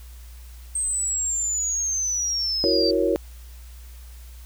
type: linear sweep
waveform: sine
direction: down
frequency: 8372 to 4602 Hz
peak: -22 dBFS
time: 0.75-2.91 s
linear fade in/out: 5 ms
type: chord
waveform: sine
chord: F# dominant seventh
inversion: third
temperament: equal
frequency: 329.6 / 370 / 466.2 / 554.4 Hz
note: E4 / F#4 / A#4 / C#5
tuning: 0 / 0 / 0 / 0 cents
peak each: -24 dBFS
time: 2.64-3.16 s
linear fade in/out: 0 ms
effects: added 60 Hz sine -39 dBFS peak until 4.45 s + white hiss -52 dBFS RMS until 4.45 s